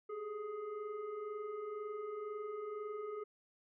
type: tone with frequency modulation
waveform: sine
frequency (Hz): 424.5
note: G#4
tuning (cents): +38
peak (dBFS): -40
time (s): 0.09-3.24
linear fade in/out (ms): 10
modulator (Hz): 827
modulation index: 0.78
effects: none

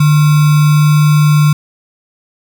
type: tone with sample-and-hold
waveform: sine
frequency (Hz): 150.1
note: D3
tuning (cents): +38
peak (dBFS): -5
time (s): 0-1.53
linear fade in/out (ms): 5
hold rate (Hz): 1225
effects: none

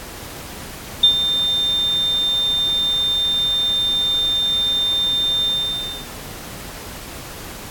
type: tone with ADSR envelope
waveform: sine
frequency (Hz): 3600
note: A7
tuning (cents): +39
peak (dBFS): -6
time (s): 1.03-6.09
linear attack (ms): 8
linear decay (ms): 86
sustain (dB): -10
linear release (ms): 620
effects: pink hiss -34 dBFS RMS until 7.7 s + AAC 64 kbps

